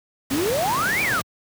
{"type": "exponential two-way sweep", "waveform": "sine", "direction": "up then down", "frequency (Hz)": [246.9, 2464, 1142], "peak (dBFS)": -20, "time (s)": [0.3, 1.21], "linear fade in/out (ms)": 20, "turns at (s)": 1.02}
{"type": "noise", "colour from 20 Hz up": "pink", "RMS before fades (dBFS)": -27, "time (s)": [0.3, 1.22], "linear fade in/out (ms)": 10}
{"effects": ["high-pass 100 Hz 12 dB/octave"]}